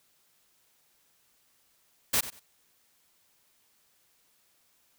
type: noise with echo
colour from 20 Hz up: white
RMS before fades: -25 dBFS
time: 2.13-2.21 s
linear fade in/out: 10 ms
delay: 94 ms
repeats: 2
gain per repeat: -14 dB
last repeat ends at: 2.398 s
effects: white hiss -68 dBFS RMS until 4.98 s